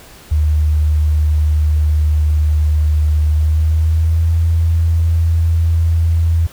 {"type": "tone with pitch glide", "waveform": "sine", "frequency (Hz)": [76.2, 82.62], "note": ["D#2", "E2"], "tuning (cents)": [-36, 4], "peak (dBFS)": -10, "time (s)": [0.31, 6.47], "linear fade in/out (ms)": 10, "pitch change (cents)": 140, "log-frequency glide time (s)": [3.27, 4.33], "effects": ["pink hiss -40 dBFS RMS until 6.52 s"]}